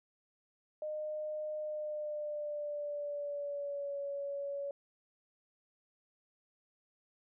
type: tone with pitch glide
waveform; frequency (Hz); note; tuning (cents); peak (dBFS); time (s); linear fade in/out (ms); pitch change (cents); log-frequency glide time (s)
sine; 611 to 563.5; D#5 to C#5; -32 to +28; -36; 0.82-4.71; 2; -140; 1.57-3.99
effects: none